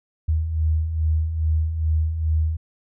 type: beating tone pair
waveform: sine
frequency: 77.1 / 79.5 Hz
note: D#2 / D#2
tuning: -15 / +38 cents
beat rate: 2.4 Hz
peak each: -27 / -19 dBFS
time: 0.28-2.57 s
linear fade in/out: 10 ms
effects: none